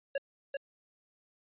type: tone with echo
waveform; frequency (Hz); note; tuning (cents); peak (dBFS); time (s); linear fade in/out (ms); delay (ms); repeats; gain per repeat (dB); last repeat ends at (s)
square; 554.4; C#5; 0; -30; 0.15-0.18; 5; 390; 1; -3; 0.57
effects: resampled to 8000 Hz